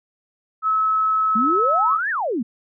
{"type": "tone", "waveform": "sine", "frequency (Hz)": 1294, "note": "E6", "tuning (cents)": -32, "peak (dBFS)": -16, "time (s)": [0.62, 1.99], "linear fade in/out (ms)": 50}
{"type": "exponential two-way sweep", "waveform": "sine", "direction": "up then down", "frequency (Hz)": [206.5, 1864.7, 206.5], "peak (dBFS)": -20, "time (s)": [1.35, 2.43], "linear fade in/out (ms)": 10, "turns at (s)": 2.1}
{"effects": []}